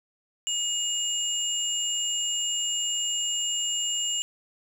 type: tone pair together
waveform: sine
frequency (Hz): 2881 / 7260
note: F#7 / A#8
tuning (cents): -47 / -47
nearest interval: octave + major third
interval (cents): 1600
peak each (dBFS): -28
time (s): 0.47-4.22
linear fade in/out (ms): 0
effects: 8-bit